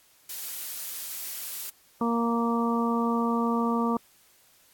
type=noise; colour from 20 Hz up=blue; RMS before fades=-35 dBFS; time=0.29-1.7 s; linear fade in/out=5 ms
type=harmonic tone; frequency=233.1 Hz; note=A#3; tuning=in tune; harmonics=1 / 2 / 3 / 4 / 5; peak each=-25 / -31 / -36 / -32 / -31 dBFS; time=2.01-3.97 s; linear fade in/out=2 ms
effects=white hiss -60 dBFS RMS until 4.73 s + AAC 64 kbps